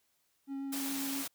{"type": "tone with vibrato", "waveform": "triangle", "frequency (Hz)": 273.9, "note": "C#4", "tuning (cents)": -21, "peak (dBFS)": -34, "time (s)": [0.47, 1.25], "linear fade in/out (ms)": 50, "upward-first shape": "triangle", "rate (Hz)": 7.3, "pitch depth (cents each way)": 11}
{"type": "high-pass noise", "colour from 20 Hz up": "white", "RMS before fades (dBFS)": -39, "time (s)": [0.72, 1.28], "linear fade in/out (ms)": 10, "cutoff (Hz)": 140, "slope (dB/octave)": 48}
{"effects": ["white hiss -75 dBFS RMS until 1.34 s"]}